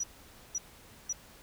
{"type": "tone bursts", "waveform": "sine", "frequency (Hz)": 5860, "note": "F#8", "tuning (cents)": -18, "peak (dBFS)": -30, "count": 3, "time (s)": [0, 1.128], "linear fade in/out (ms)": 5, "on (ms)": 36, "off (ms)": 510, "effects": ["pink hiss -55 dBFS RMS until 1.42 s"]}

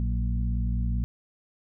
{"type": "harmonic tone with a mistuned harmonic", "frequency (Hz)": 57.9, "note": "A#1", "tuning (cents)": -11, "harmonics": [1, 2, 3, 4], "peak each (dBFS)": [-25, -31, -35, -37], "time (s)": [0, 1.04], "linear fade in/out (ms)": 0, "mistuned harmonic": 3, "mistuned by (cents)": 69, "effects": []}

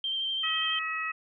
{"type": "tone with vibrato", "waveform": "sine", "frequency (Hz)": 3143, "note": "G7", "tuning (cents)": 4, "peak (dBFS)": -28, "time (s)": [0.04, 0.79], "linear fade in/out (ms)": 2, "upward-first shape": "sine", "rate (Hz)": 12, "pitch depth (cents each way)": 17}
{"type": "harmonic tone", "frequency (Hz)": 641, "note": "E5", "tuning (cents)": -49, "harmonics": [2, 3, 4], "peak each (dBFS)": [-34, -34, -34], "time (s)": [0.43, 1.12], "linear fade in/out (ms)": 10}
{"effects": []}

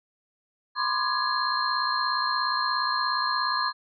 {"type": "tone cluster", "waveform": "sine", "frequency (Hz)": [1007, 1064, 1198, 1672, 4174], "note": ["B5", "C6", "D6", "G#6", "C8"], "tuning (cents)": [33, 29, 34, 11, -5], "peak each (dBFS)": -30, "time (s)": [0.75, 3.73], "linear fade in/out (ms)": 50, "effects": []}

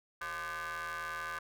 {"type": "ring-modulated tone", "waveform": "30% pulse", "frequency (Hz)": 164.3, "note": "E3", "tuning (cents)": -5, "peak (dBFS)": -32, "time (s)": [0.21, 1.39], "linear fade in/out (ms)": 5, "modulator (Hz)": 1360, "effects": []}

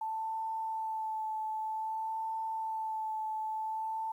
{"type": "tone with vibrato", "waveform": "sine", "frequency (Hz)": 880, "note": "A5", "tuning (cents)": 0, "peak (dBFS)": -33, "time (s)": [0.01, 4.12], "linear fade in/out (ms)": 5, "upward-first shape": "sine", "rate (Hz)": 0.53, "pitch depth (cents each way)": 18, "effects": ["11-bit"]}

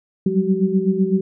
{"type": "tone cluster", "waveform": "sine", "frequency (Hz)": [183.1, 191, 198.9, 380.4], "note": ["F#3", "G3", "G3", "F#4"], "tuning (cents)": [-18, -45, 25, 48], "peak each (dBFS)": -21, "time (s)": [0.26, 1.21], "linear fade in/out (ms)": 5, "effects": []}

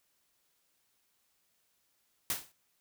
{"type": "noise with exponential decay", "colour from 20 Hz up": "white", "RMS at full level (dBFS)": -29, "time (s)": [2.3, 2.52], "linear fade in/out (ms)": 1, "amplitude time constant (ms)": 47, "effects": ["white hiss -75 dBFS RMS until 2.8 s"]}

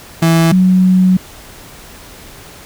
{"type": "tone pair in turn", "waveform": ["35% pulse", "sine"], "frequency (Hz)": [164.81, 185.13], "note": ["E3", "F#3"], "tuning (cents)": [0, 1], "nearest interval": "major second", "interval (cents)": 201, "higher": "second", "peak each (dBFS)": -6, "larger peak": "neither", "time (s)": [[0.22, 0.52], [0.52, 1.17]], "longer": "second", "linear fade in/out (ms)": 5, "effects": ["pink hiss -36 dBFS RMS until 2.65 s"]}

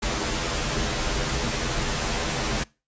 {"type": "noise with comb filter", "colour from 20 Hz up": "pink", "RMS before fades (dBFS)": -26, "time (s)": [0.02, 2.64], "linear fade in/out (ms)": 10, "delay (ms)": 11, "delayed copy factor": -0.9, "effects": ["noise-tail reverb RT60 0.3 s tail -24 dB re dry", "resampled to 16000 Hz"]}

